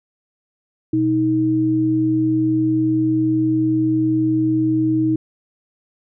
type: tone pair together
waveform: sine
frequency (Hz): 125.36 / 315.9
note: B2 / D#4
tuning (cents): +26 / +26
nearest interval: octave + major third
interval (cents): 1600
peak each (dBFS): -23 / -15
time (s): 0.93-5.16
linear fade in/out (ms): 5
effects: none